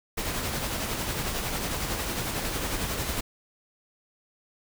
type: noise with tremolo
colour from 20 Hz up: pink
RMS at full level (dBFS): -29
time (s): 0.17-3.21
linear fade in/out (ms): 10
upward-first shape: sine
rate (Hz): 11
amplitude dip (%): 35
effects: none